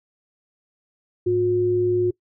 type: tone pair together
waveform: sine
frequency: 106.8 / 359.2 Hz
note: G#2 / F4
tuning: +49 / +49 cents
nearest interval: octave + major sixth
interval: 2100 cents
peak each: -28 / -17 dBFS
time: 1.26-2.11 s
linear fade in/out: 10 ms
effects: noise-tail reverb RT60 0.1 s tail -22 dB re dry